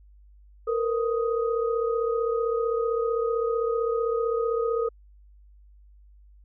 sine tone cluster, 457.2 / 492.8 / 1249 Hz, A#4 / B4 / D#6, -34 / -4 / +6 cents, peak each -24 / -30 / -32 dBFS, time 0.67-4.89 s, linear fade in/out 10 ms, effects added 50 Hz sine -50 dBFS peak until 6.44 s

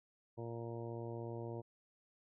harmonic tone, 116.54 Hz, A#2, in tune, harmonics 1 / 2 / 3 / 4 / 5 / 6 / 7 / 8, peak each -45 / -52 / -47 / -49 / -52 / -56 / -61 / -56 dBFS, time 0.37-1.62 s, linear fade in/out 20 ms, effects none

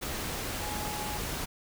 sine tone in noise, 839 Hz, G#5, 17 cents sharp, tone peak -38 dBFS, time 0.61-1.18 s, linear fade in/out 20 ms, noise pink, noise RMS -35 dBFS, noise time 0.01-1.46 s, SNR -6 dB, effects none

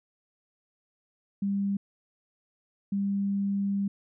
sine tone pair in turn, 198.9 / 198.9 Hz, G3 / G3, +25 / +25 cents, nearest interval unison, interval 0 cents, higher neither, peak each -25 dBFS, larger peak neither, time 1.42-1.77 / 2.92-3.88 s, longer second, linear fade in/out 5 ms, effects none

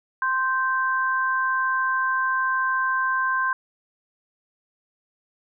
sine tone pair together, 1046.5 / 1560.3 Hz, C6 / G6, 0 / -9 cents, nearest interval perfect fifth, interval 691 cents, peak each -23 dBFS, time 0.22-3.53 s, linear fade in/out 2 ms, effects none

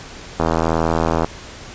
click train, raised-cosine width 1 ms, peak -3 dBFS, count 70, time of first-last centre 0.4-1.246 s, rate 81.6 Hz, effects pink hiss -36 dBFS RMS until 1.74 s + resampled to 16000 Hz

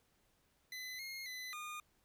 25% pulse tone with pitch steps, 2016 / 2143 / 2010 / 1219 Hz, B6 / C7 / B6 / D#6, +35 / +41 / +30 / -36 cents, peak -40 dBFS, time 0.72-1.8 s, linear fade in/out 2 ms, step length 270 ms, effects pink hiss -75 dBFS RMS until 2.04 s

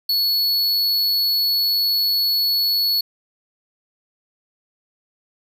square tone, 4399 Hz, C#8, 14 cents flat, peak -17 dBFS, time 0.09-3.01 s, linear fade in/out 5 ms, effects 9-bit

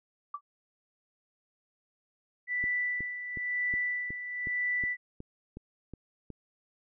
sine tone with exponential decay, 1162 Hz, D6, 19 cents flat, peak -30 dBFS, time 0.34-0.41 s, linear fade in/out 5 ms, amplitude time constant 15 ms
sine tone with tremolo, 1975.5 Hz, B6, in tune, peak -27 dBFS, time 2.47-4.97 s, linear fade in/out 50 ms, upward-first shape sine, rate 1 Hz, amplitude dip 65%
click train, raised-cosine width 3 ms, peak -29 dBFS, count 11, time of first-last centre 2.64-6.303 s, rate 2.73 Hz
effects none

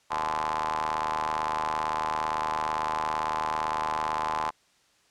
sawtooth ring-modulated tone, 77.78 Hz, D#2, in tune, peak -20 dBFS, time 0.1-4.51 s, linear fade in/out 20 ms, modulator 948 Hz, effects white hiss -64 dBFS RMS until 5.1 s + low-pass 7000 Hz 12 dB/octave

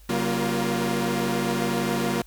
sawtooth tone cluster, 138 / 190.2 / 235.2 / 349.4 / 477.8 Hz, C#3 / F#3 / A#3 / F4 / A#4, -7 / +48 / +16 / +1 / +43 cents, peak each -28 / -25 / -23 / -25 / -32 dBFS, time 0.09-2.22 s, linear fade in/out 5 ms, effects added 50 Hz sine -47 dBFS peak until 2.26 s + white hiss -57 dBFS RMS until 2.26 s

